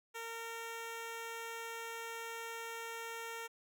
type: tone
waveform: 10% pulse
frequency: 458.9 Hz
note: A#4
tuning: 27 cents flat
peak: -34 dBFS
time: 0.14-3.48 s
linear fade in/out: 20 ms
effects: none